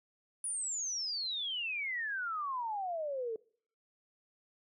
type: exponential sweep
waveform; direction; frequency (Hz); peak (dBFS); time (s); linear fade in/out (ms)
sine; down; 9910 to 432.8; -34; 0.44-3.36; 2
effects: noise-tail reverb RT60 0.5 s tail -23 dB re dry